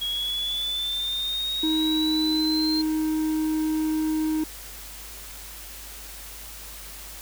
sine exponential sweep, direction up, 3300 to 4186 Hz, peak -25 dBFS, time 0.01-2.82 s, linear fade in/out 10 ms
triangle tone with pitch glide, 315.1 to 312.4 Hz, D#4 to D#4, +22 to +7 cents, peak -20 dBFS, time 1.63-4.44 s, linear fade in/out 5 ms, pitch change -15 cents, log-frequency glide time 1.74-2.03 s
effects added 50 Hz sine -44 dBFS peak until 7.21 s + white hiss -41 dBFS RMS until 7.21 s

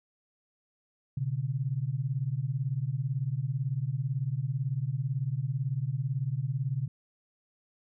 sine beating tone pair, 124 / 142 Hz, B2 / C#3, +7 / +42 cents, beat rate 18 Hz, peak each -31 dBFS, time 1.17-6.88 s, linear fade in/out 5 ms, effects none

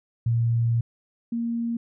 sine tone pair in turn, 116.54 / 233.1 Hz, A#2 / A#3, 0 / 0 cents, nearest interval octave, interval 1200 cents, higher second, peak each -19 / -24 dBFS, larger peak first, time 0.26-0.81 / 1.32-1.77 s, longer first, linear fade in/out 5 ms, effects none

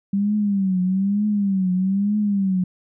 sine tone with vibrato, 196 Hz, G3, in tune, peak -17 dBFS, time 0.13-2.64 s, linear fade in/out 5 ms, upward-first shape triangle, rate 1.1 Hz, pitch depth 140 cents each way, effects none

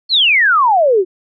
sine exponential sweep, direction down, 4435 to 349.2 Hz, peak -8 dBFS, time 0.09-1.05 s, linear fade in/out 50 ms, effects none

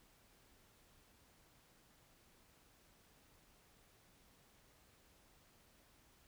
silence, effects pink hiss -69 dBFS RMS until 6.27 s

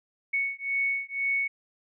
sine beating tone pair, 2217 / 2219 Hz, C#7 / C#7, 0 / +1 cents, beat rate 2 Hz, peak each -29 dBFS, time 0.33-1.48 s, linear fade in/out 10 ms, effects none

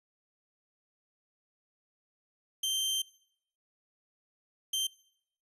sawtooth tone bursts at uneven times, 3136 Hz, G7, in tune, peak -26 dBFS, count 2, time 2.63-3.02 / 4.73-4.87 s, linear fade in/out 5 ms, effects noise-tail reverb RT60 0.7 s tail -21 dB re dry + resampled to 32000 Hz

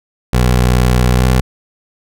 20% pulse tone with pitch glide, 61.74 to 63.18 Hz, B1 to B1, 0 to +40 cents, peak -4 dBFS, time 0.33-1.41 s, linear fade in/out 5 ms, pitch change +40 cents, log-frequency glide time 1.13-1.24 s, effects none

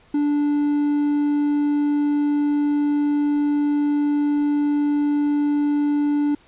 triangle tone, 292 Hz, D4, 10 cents flat, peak -15 dBFS, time 0.14-6.35 s, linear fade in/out 5 ms, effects pink hiss -54 dBFS RMS until 6.47 s + resampled to 8000 Hz

